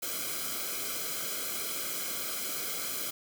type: noise with comb filter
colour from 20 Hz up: white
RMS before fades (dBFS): -35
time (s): 0.02-3.11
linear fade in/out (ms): 10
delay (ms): 1.1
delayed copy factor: -1
effects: none